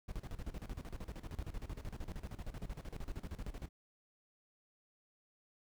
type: noise with tremolo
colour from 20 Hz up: brown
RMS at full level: -42 dBFS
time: 0.08-3.69 s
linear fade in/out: 10 ms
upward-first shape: square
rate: 13 Hz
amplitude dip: 80%
effects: none